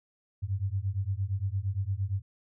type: beating tone pair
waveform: sine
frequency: 93.4 / 102.1 Hz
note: F#2 / G#2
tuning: +17 / -29 cents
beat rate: 8.7 Hz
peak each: -31 dBFS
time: 0.42-2.22 s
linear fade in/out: 20 ms
effects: none